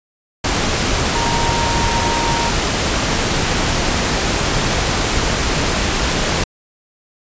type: tone in noise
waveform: sine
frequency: 932.3 Hz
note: A#5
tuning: in tune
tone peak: -20 dBFS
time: 1.15-2.5 s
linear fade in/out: 5 ms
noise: pink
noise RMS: -17 dBFS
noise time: 0.44-6.44 s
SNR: -6 dB
effects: resampled to 16000 Hz